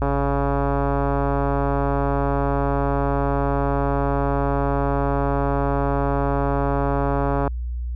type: click train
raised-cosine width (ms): 1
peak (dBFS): -9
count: 1045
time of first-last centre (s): 0.02-7.477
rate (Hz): 140
effects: added 60 Hz sine -24 dBFS peak until 7.95 s